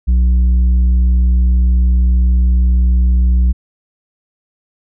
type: tone with tanh clipping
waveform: sine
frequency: 61.3 Hz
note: B1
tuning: 12 cents flat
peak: -9 dBFS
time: 0.07-3.53 s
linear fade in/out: 20 ms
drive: 5 dB
effects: none